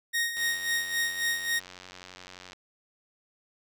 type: tone with tremolo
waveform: sawtooth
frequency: 1864.7 Hz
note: A#6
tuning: in tune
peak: -21 dBFS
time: 0.13-1.6 s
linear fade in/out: 20 ms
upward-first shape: sine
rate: 3.7 Hz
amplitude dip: 65%
type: click train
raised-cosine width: 0.2 ms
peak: -27 dBFS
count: 199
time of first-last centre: 0.37-2.532 s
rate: 91.6 Hz
effects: none